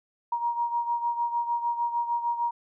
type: beating tone pair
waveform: sine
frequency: 944 / 950.6 Hz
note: A#5 / A#5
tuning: +22 / +34 cents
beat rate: 6.6 Hz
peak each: -26 / -32 dBFS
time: 0.32-2.51 s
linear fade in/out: 5 ms
effects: none